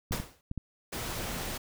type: clicks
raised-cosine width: 5 ms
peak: -22 dBFS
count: 5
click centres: 0.111 / 0.148 / 0.2 / 0.514 / 0.577 s
type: noise with exponential decay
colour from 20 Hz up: pink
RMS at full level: -30 dBFS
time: 0.12-0.41 s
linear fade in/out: 1 ms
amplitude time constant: 62 ms
type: noise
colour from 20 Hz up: pink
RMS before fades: -36 dBFS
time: 0.92-1.58 s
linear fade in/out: 10 ms
effects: none